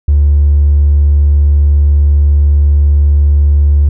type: tone with hard clipping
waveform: sine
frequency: 72.7 Hz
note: D2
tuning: 17 cents flat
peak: -5 dBFS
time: 0.08-3.89 s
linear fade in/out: 5 ms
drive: 1 dB
effects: none